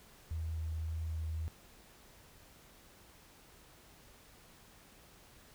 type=tone with vibrato; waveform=sine; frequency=80.2 Hz; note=E2; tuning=47 cents flat; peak=-35 dBFS; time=0.31-1.48 s; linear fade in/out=0 ms; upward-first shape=sine; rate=1.8 Hz; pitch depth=10 cents each way; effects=added 50 Hz sine -70 dBFS peak until 5.54 s + pink hiss -60 dBFS RMS until 5.54 s